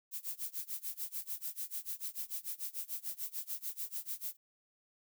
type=noise with tremolo; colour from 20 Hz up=violet; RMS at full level=-38 dBFS; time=0.11-4.37 s; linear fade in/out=50 ms; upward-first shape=sine; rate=6.8 Hz; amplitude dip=95%; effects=none